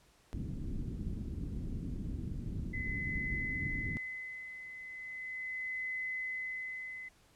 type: low-pass noise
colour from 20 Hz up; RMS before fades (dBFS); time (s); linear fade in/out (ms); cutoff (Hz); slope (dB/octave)
pink; -39; 0.33-3.97; 0; 280; 24
type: tone with tremolo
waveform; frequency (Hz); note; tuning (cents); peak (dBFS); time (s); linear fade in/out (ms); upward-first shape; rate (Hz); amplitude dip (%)
sine; 2030; B6; +47; -35; 2.73-7.09; 10; sine; 0.38; 65
effects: pink hiss -66 dBFS RMS until 7.35 s + low-pass 11000 Hz 12 dB/octave